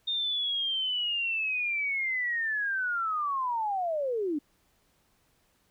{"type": "linear sweep", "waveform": "sine", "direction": "down", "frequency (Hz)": [3665, 277.2], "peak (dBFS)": -27, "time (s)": [0.07, 4.39], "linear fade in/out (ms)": 10, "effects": ["pink hiss -69 dBFS RMS until 5.7 s"]}